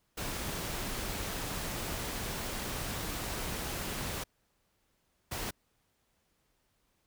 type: noise bursts at uneven times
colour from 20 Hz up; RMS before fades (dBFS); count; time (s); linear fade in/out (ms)
pink; -37; 2; 0.17-4.24 / 5.31-5.51; 10
effects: pink hiss -75 dBFS RMS until 7.06 s